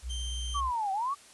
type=tone with vibrato; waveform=sine; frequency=62.1 Hz; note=B1; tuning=10 cents sharp; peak=-33 dBFS; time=0.02-0.72 s; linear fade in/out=50 ms; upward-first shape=triangle; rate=17 Hz; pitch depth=94 cents each way
type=tone; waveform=sawtooth; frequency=3136 Hz; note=G7; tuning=in tune; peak=-34 dBFS; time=0.09-0.61 s; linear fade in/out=20 ms
type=linear two-way sweep; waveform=sine; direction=down then up; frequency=1174.7 to 753 to 1174.7 Hz; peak=-28 dBFS; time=0.54-1.15 s; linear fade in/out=20 ms; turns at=0.92 s
effects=white hiss -54 dBFS RMS until 1.33 s + resampled to 24000 Hz